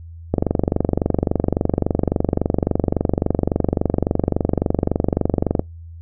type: click train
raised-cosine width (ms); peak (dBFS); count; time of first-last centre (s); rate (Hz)
2; -3; 125; 0.34-5.594; 23.6
effects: noise-tail reverb RT60 0.2 s tail -26 dB re dry + added 83 Hz sine -34 dBFS peak until 6.01 s